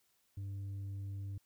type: tone with tanh clipping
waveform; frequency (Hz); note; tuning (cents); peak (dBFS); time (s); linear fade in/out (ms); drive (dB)
triangle; 98.6; G2; +11; -40; 0.37-1.38; 5; 8
effects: white hiss -75 dBFS RMS until 1.45 s